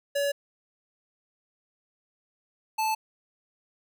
square tone pair in turn, 567 / 874.6 Hz, C#5 / A5, +39 / -11 cents, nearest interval minor sixth, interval 750 cents, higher second, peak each -25 dBFS, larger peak neither, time 0.15-0.32 / 2.78-2.95 s, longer neither, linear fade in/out 10 ms, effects none

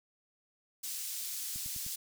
pink high-pass noise, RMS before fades -39 dBFS, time 0.83-1.96 s, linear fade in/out 10 ms, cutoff 5700 Hz, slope 12 dB/octave
click train, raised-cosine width 5 ms, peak -37 dBFS, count 4, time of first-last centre 1.56-1.864 s, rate 9.86 Hz
effects none

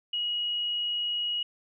sine tone, 2900 Hz, F#7, 35 cents flat, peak -27 dBFS, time 0.13-1.43 s, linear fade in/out 5 ms, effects none

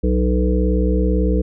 harmonic tone with a mistuned harmonic, 61.74 Hz, B1, in tune, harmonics 1 / 3 / 5 / 7 / 8, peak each -16 / -21 / -23 / -24 / -25 dBFS, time 0.03-1.42 s, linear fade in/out 10 ms, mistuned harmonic 7, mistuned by +15 cents, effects none

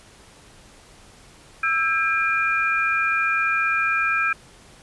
sine tone cluster, 1324 / 1609 / 2408 Hz, E6 / G6 / D7, +7 / +45 / +43 cents, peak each -23 dBFS, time 1.63-4.33 s, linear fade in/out 5 ms, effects pink hiss -49 dBFS RMS until 4.82 s + resampled to 24000 Hz

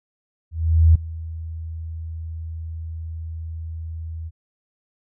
sine tone with ADSR envelope, 81.2 Hz, E2, 26 cents flat, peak -8 dBFS, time 0.51-4.31 s, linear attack 440 ms, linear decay 7 ms, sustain -20 dB, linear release 39 ms, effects none

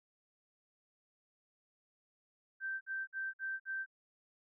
sine tone bursts, 1561 Hz, G6, 8 cents flat, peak -36 dBFS, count 5, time 2.6-3.862 s, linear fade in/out 50 ms, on 210 ms, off 53 ms, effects none

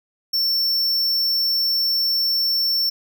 square tone, 5420 Hz, E8, 47 cents sharp, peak -18 dBFS, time 0.33-2.9 s, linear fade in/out 10 ms, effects none

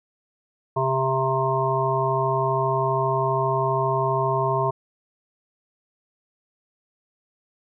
harmonic tone, 132.5 Hz, C3, 22 cents sharp, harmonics 1 / 3 / 5 / 7 / 8, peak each -26 / -26 / -26 / -26 / -26 dBFS, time 0.76-4.71 s, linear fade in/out 10 ms, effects none

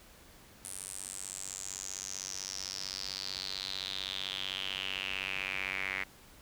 square tone with band-pass filter sweep, 47.83 Hz, G1, 42 cents flat, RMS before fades -39 dBFS, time 0.64-6.04 s, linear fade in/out 10 ms, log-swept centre 9600 to 2100 Hz, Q 5.8, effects pink hiss -57 dBFS RMS until 6.41 s

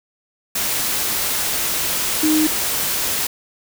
sine tone in noise, 310 Hz, D#4, 6 cents flat, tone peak -14 dBFS, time 2.23-2.47 s, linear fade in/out 5 ms, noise white, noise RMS -21 dBFS, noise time 0.55-3.27 s, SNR +4 dB, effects none

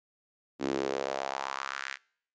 sawtooth tone with high-pass filter sweep, 67.7 Hz, C#2, 40 cents flat, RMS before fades -34 dBFS, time 0.59-1.98 s, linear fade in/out 50 ms, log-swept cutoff 280 to 1900 Hz, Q 2.7, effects noise-tail reverb RT60 0.6 s tail -25 dB re dry + resampled to 16000 Hz

